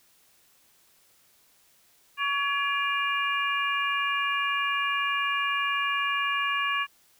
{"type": "harmonic tone with a mistuned harmonic", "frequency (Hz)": 564, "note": "C#5", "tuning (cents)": 30, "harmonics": [2, 3, 4, 5], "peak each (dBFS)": [-28, -30, -31, -32], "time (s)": [2.17, 6.87], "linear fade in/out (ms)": 50, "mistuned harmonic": 4, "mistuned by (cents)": 100, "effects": ["white hiss -62 dBFS RMS until 7.19 s"]}